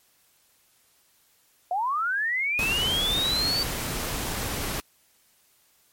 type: linear sweep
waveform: sine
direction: up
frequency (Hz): 690 to 4616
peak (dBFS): -23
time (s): 1.71-3.63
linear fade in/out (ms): 2
type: noise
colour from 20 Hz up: pink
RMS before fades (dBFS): -30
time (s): 2.59-4.8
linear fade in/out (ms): 0
effects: white hiss -63 dBFS RMS until 5.92 s + MP3 64 kbps